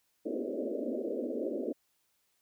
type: band-pass noise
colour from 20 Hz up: pink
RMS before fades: -35 dBFS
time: 0.25-1.73 s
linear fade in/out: 10 ms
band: 230 to 610 Hz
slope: 96 dB/octave
effects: white hiss -75 dBFS RMS until 2.41 s